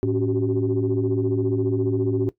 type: tone cluster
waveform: sine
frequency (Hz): 109.5 / 279.4 / 370.8 / 385.4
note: A2 / C#4 / F#4 / G4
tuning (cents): -8 / +14 / +4 / -29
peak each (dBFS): -24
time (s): 0.03-2.29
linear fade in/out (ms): 0
effects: noise-tail reverb RT60 0.1 s tail -17 dB re dry + tanh soft clip ceiling -11 dBFS